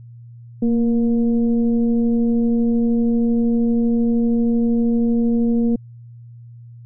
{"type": "tone with frequency modulation", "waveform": "sine", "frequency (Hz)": 232.6, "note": "A#3", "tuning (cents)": -4, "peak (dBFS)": -14, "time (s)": [0.62, 5.76], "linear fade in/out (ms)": 5, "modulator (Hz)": 239, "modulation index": 0.56, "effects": ["added 118 Hz sine -37 dBFS peak until 6.85 s"]}